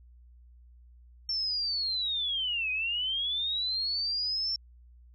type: linear two-way sweep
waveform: sine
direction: down then up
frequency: 5440 to 2489 to 5440 Hz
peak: -28 dBFS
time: 1.29-4.56 s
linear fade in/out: 2 ms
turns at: 2.71 s
effects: added 60 Hz sine -52 dBFS peak until 5.14 s